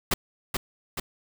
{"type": "noise with echo", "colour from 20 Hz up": "pink", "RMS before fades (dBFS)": -23, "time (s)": [0.11, 0.14], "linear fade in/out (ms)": 5, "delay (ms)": 430, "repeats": 2, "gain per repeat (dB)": -4, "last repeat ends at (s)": 1, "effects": []}